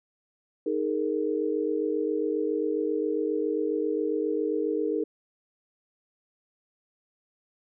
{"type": "chord", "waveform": "sine", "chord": "D# suspended fourth", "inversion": "none", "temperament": "equal with one note detuned", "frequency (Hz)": [311.1, 415.3, 462.7], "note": ["D#4", "G#4", "A#4"], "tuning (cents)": [0, 0, -13], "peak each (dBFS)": -29, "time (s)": [0.66, 5.04], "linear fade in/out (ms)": 5, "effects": []}